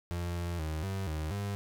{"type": "tone with pitch steps", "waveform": "35% pulse", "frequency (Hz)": [86.8, 86.3, 78.3, 96.7, 77.6, 100.7], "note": ["F2", "F2", "D#2", "G2", "D#2", "G2"], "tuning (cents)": [-10, -20, 11, -23, -4, 47], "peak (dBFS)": -31, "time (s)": [0.11, 1.55], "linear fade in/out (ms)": 0, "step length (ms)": 240, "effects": []}